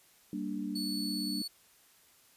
sine chord, G minor, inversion none, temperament equal, 196 / 233.1 / 293.7 Hz, G3 / Bb3 / D4, 0 / 0 / 0 cents, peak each -38 / -39 / -37 dBFS, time 0.33-1.42 s, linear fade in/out 2 ms
40% pulse tone, 4435 Hz, C#8, in tune, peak -35 dBFS, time 0.75-1.48 s, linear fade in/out 10 ms
effects white hiss -63 dBFS RMS until 2.36 s + resampled to 32000 Hz

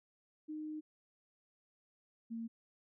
sine tone pair in turn, 307.5 / 228.5 Hz, D#4 / A#3, -20 / -34 cents, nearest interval perfect fourth, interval 514 cents, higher first, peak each -40 / -39 dBFS, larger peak second, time 0.48-0.81 / 2.3-2.48 s, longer first, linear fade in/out 20 ms, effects none

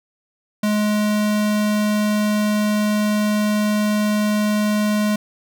square tone, 210.3 Hz, G#3, 22 cents sharp, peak -17 dBFS, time 0.63-5.16 s, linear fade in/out 5 ms, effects none

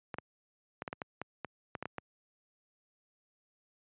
clicks, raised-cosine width 0.5 ms, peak -22 dBFS, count 12, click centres 0.142 / 0.185 / 0.821 / 0.878 / 0.929 / 1.018 / 1.216 / 1.447 / 1.752 / 1.826 / 1.856 / 1.983 s, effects high-pass 100 Hz 12 dB/octave + resampled to 8000 Hz

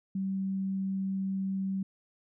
sine tone, 192.5 Hz, G3, 31 cents flat, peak -29 dBFS, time 0.15-1.83 s, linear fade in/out 5 ms, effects none

